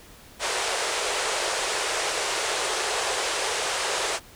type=band-pass noise; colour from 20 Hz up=pink; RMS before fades=-27 dBFS; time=0.39-4.2 s; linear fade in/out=50 ms; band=390 to 9500 Hz; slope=48 dB/octave; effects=pink hiss -49 dBFS RMS until 4.35 s